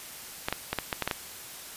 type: clicks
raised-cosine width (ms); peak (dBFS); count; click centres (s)
0.3; -11; 8; 0.485 / 0.526 / 0.73 / 0.787 / 0.928 / 1.023 / 1.076 / 1.112
effects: white hiss -43 dBFS RMS until 1.76 s + resampled to 32000 Hz